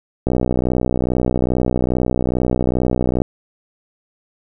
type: click train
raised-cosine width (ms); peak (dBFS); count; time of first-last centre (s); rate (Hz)
2; -4; 185; 0.27-3.219; 62.4
effects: none